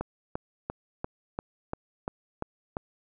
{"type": "click train", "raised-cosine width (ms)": 1, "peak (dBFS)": -17, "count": 9, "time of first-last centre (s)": [0.01, 2.769], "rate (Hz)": 2.9, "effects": []}